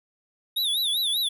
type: tone with vibrato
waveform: square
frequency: 3659 Hz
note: A#7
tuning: 33 cents flat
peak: -23 dBFS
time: 0.56-1.29 s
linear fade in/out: 10 ms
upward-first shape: sine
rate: 5.1 Hz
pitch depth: 140 cents each way
effects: none

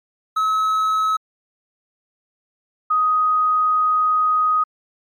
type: tone pair in turn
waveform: triangle / sine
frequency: 1287 / 1251.1 Hz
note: E6 / D#6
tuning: -42 / +9 cents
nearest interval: unison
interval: 49 cents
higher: first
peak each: -14 dBFS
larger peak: neither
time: 0.36-1.17 / 2.9-4.64 s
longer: second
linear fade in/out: 10 ms
effects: MP3 96 kbps

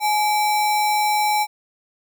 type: tone with sample-and-hold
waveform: sine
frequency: 843 Hz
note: G#5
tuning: 26 cents sharp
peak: -16 dBFS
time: 0-1.47 s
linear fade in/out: 50 ms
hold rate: 3150 Hz
effects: none

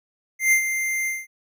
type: tone with ADSR envelope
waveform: square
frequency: 2093 Hz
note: C7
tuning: in tune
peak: -14 dBFS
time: 0.39-1.27 s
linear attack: 130 ms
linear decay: 92 ms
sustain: -9 dB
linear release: 200 ms
effects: none

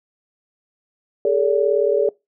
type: tone cluster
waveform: sine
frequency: 409.8 / 448.3 / 572 Hz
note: G#4 / A4 / D5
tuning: -23 / +32 / -46 cents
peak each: -19 dBFS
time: 1.25-2.09 s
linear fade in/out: 2 ms
effects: noise-tail reverb RT60 0.2 s tail -23 dB re dry

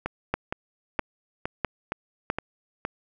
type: two click trains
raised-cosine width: 0.5 ms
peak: -13 / -9 dBFS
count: 7 / 4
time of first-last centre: 0.06-2.851 / 0.34-2.301 s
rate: 2.15 / 1.53 Hz
effects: none

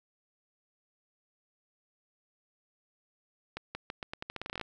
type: accelerating click train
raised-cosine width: 0.3 ms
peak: -21 dBFS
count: 16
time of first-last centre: 3.57-4.613 s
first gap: 180 ms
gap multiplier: 0.84
effects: none

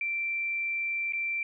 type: tone with dropouts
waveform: sine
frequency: 2349 Hz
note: D7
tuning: in tune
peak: -28 dBFS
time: 0.01-1.43 s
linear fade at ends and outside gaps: 2 ms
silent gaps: 1.124-1.133 s
effects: none

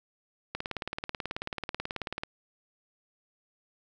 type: click train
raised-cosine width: 0.3 ms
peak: -17 dBFS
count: 32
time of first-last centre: 0.55-2.235 s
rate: 18.4 Hz
effects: none

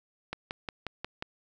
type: click train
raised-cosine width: 0.3 ms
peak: -18 dBFS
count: 6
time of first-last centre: 0.33-1.224 s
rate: 5.59 Hz
effects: none

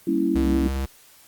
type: chord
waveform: sine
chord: G diminished seventh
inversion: none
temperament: equal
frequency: 196 / 233.1 / 277.2 / 329.6 Hz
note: G3 / Bb3 / Db4 / Fb4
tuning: 0 / 0 / 0 / 0 cents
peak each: -27 / -28 / -24 / -22 dBFS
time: 0.07-0.68 s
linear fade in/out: 5 ms
type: tone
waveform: square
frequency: 67.2 Hz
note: C2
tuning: 47 cents sharp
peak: -24 dBFS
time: 0.35-0.86 s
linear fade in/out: 10 ms
effects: white hiss -52 dBFS RMS until 1.27 s + Opus 32 kbps

